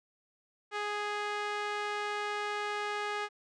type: tone with band-pass filter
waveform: sawtooth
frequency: 415.3 Hz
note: G#4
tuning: in tune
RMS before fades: -35 dBFS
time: 0.71-3.29 s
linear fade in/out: 50 ms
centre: 1600 Hz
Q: 0.85
effects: resampled to 22050 Hz